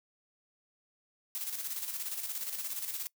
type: noise with tremolo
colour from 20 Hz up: blue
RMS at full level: -36 dBFS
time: 1.35-3.07 s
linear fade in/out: 0 ms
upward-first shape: square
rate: 17 Hz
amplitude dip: 50%
effects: noise-tail reverb RT60 0.1 s tail -23 dB re dry